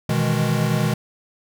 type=chord; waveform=square; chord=E major seventh; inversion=second; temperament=equal; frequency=123.47 / 155.56 / 164.81 / 207.7 Hz; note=B2 / D#3 / E3 / G#3; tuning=0 / 0 / 0 / 0 cents; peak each=-23 / -23 / -28 / -25 dBFS; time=0.09-0.94 s; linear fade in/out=5 ms; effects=none